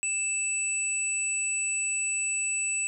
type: tone pair together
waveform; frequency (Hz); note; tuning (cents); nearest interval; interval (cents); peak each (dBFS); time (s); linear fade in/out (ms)
sine; 2637 / 7898; E7 / B8; 0 / -1; octave + perfect fifth; 1899; -30 / -28; 0.03-2.87; 0
effects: none